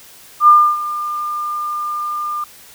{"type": "tone with ADSR envelope", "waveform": "sine", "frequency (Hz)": 1202, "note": "D6", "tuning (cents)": 40, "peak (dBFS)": -3, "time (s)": [0.4, 2.44], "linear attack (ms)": 76, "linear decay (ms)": 290, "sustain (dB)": -16, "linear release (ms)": 3, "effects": ["white hiss -42 dBFS RMS until 2.74 s"]}